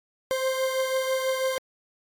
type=beating tone pair; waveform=40% pulse; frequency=523.3 / 529.4 Hz; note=C5 / C5; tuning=0 / +20 cents; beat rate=6.1 Hz; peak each=-24 / -31 dBFS; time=0.31-1.58 s; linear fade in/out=0 ms; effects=AAC 64 kbps